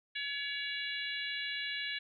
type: harmonic tone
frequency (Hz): 566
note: C#5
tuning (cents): +36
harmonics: 3 / 4 / 5 / 6 / 7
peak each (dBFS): -40 / -41 / -42 / -43 / -43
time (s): 0.15-1.99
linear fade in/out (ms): 10
effects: none